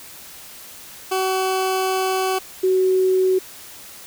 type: tone pair in turn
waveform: 20% pulse / sine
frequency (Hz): 377.5 / 374.2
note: F#4 / F#4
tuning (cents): +35 / +20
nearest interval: unison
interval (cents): 15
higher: first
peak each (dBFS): -14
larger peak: neither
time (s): 1.11-2.39 / 2.63-3.39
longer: first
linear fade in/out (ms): 10
effects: white hiss -40 dBFS RMS until 4.06 s